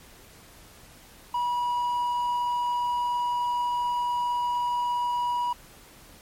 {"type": "tone", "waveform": "triangle", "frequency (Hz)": 970, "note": "B5", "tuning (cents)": -31, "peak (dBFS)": -22, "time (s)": [1.34, 5.53], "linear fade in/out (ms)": 5, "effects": ["pink hiss -51 dBFS RMS until 6.21 s", "MP3 64 kbps"]}